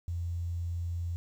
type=tone with quantisation; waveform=sine; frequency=85.9 Hz; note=F2; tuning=28 cents flat; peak=-31 dBFS; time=0.08-1.16 s; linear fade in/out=0 ms; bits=10; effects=none